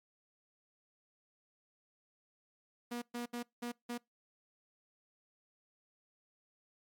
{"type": "tone bursts at uneven times", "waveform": "sawtooth", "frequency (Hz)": 240, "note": "B3", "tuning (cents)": -49, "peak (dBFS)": -34, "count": 5, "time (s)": [[2.91, 3.02], [3.14, 3.26], [3.33, 3.43], [3.62, 3.72], [3.89, 3.98]], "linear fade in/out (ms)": 10, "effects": ["noise-tail reverb RT60 0.2 s tail -25 dB re dry", "MP3 96 kbps"]}